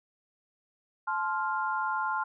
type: chord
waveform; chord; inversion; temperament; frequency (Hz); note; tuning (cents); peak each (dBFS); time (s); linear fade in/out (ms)
sine; F major; first; equal with one note detuned; 866.9 / 1046.5 / 1396.9; A5 / C6 / F6; -26 / 0 / 0; -32; 1.07-2.24; 10
effects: none